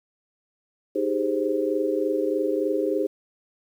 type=chord; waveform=sine; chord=Ab major seventh; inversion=second; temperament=equal; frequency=311.1 / 392 / 415.3 / 523.3 Hz; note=Eb4 / G4 / Ab4 / C5; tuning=0 / 0 / 0 / 0 cents; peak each=-27 dBFS; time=0.95-3.07 s; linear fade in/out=10 ms; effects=9-bit